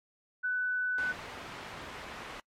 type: tone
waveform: sine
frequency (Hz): 1495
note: F#6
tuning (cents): +17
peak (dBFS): -28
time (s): 0.43-1.13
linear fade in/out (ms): 20
type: low-pass noise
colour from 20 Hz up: white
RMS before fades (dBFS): -44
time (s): 0.98-2.4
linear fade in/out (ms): 2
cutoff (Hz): 2000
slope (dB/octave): 12
effects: noise-tail reverb RT60 0.1 s tail -24 dB re dry + MP3 64 kbps